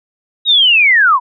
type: linear sweep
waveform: sine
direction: down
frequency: 3837 to 937 Hz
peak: -6 dBFS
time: 0.45-1.2 s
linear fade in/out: 50 ms
effects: none